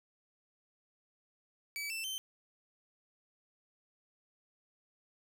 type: tone with pitch steps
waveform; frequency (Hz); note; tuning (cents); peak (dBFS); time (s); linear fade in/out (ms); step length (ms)
sawtooth; 2293 / 2665 / 3096; D7 / E7 / G7; -42 / +18 / -22; -34; 1.76-2.18; 0; 140
effects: none